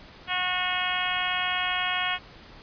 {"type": "harmonic tone with a mistuned harmonic", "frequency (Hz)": 364.2, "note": "F#4", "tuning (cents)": -27, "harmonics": [2, 3, 4, 5, 6, 7, 8, 9], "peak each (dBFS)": [-33, -33, -33, -33, -33, -33, -33, -33], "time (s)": [0.27, 2.19], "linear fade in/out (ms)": 50, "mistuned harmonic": 8, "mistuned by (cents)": -15, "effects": ["pink hiss -48 dBFS RMS until 2.62 s", "resampled to 11025 Hz"]}